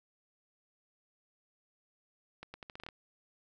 accelerating click train, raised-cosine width 0.3 ms, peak -29 dBFS, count 9, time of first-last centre 2.43-2.888 s, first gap 110 ms, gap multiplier 0.8, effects none

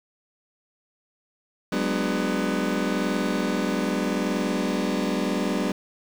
30% pulse chord, G# half-diminished seventh, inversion third, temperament just, 186.89 / 207.7 / 249.2 / 299 Hz, F#3 / G#3 / B3 / D4, +18 / 0 / +16 / +31 cents, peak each -26 dBFS, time 1.72-5.72 s, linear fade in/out 5 ms, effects low-pass 7000 Hz 12 dB/octave + 7-bit

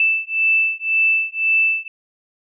sine beating tone pair, 2643 / 2644.9 Hz, E7 / E7, +4 / +5 cents, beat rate 1.9 Hz, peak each -18 dBFS, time 0-1.88 s, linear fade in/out 2 ms, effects none

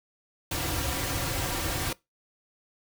pink noise with comb filter, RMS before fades -30 dBFS, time 0.51-1.93 s, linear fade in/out 5 ms, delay 4.7 ms, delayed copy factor -0.75, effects noise-tail reverb RT60 0.2 s tail -22 dB re dry

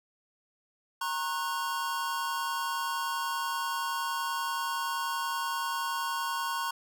square chord, F# major, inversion first, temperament equal with one note detuned, 932.3 / 1082.8 / 1480 Hz, A#5 / C#6 / F#6, 0 / -41 / 0 cents, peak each -35 / -34 / -38 dBFS, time 1.01-6.71 s, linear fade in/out 5 ms, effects none

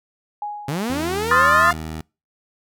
sine tone with exponential decay, 830.6 Hz, G#5, in tune, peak -23 dBFS, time 0.42-1.34 s, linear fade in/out 2 ms, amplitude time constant 200 ms
sawtooth linear sweep, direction up, 130 to 710 Hz, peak -18 dBFS, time 0.68-1.73 s, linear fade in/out 5 ms
15% pulse tone with pitch glide, 84.7 to 79.03 Hz, E2 to D#2, +48 to +28 cents, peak -22 dBFS, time 0.9-2.01 s, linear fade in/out 0 ms, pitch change -120 cents, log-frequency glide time 1.07-1.69 s
sine chord, F dominant seventh, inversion second, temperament equal, 1046.5 / 1244.5 / 1396.9 / 1760 Hz, C6 / Eb6 / F6 / A6, 0 / 0 / 0 / 0 cents, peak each -18 / -18 / -19 / -18 dBFS, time 1.31-1.71 s, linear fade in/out 2 ms
effects noise-tail reverb RT60 0.3 s tail -26 dB re dry

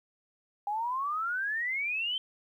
sine exponential sweep, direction up, 804 to 3136 Hz, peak -29 dBFS, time 0.67-2.18 s, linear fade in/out 2 ms, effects 11-bit

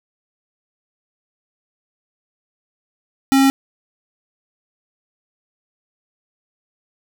square tone, 270.7 Hz, C#4, 41 cents flat, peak -11 dBFS, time 3.32-3.5 s, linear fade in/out 0 ms, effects none

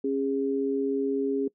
sine tone pair together, 273.3 / 409.5 Hz, C#4 / G#4, -24 / -24 cents, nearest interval perfect fifth, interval 700 cents, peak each -27 / -27 dBFS, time 0.04-1.48 s, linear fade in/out 5 ms, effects noise-tail reverb RT60 0.1 s tail -22 dB re dry

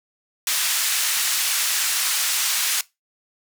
white band-pass noise, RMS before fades -22 dBFS, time 0.47-2.81 s, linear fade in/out 2 ms, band 1400 to 11000 Hz, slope 12 dB/octave, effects noise-tail reverb RT60 0.2 s tail -20 dB re dry

